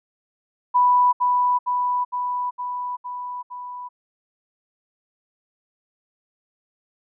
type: tone with echo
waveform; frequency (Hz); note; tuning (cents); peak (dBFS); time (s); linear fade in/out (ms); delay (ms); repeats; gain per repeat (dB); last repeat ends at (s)
sine; 987.8; B5; 0; -13; 0.74-1.13; 20; 460; 6; -3; 3.89
effects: none